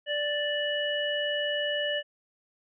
harmonic tone, 587 Hz, D5, 1 cent flat, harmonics 1 / 3 / 5, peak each -30 / -32 / -31 dBFS, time 0.06-2.03 s, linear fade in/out 50 ms, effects none

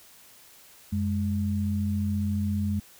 sine tone pair together, 91.8 / 206.3 Hz, F#2 / G#3, -13 / -11 cents, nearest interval octave + major second, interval 1402 cents, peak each -27 dBFS, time 0.92-2.8 s, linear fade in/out 10 ms, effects white hiss -53 dBFS RMS until 2.99 s

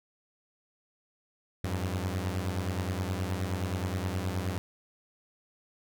sawtooth beating tone pair, 89.4 / 98.9 Hz, F2 / G2, +41 / +16 cents, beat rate 9.5 Hz, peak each -28 / -30 dBFS, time 1.64-4.58 s, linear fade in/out 0 ms, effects none

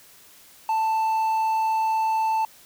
triangle tone with hard clipping, 884 Hz, A5, 8 cents sharp, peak -21 dBFS, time 0.69-2.45 s, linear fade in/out 2 ms, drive 6 dB, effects white hiss -51 dBFS RMS until 2.65 s

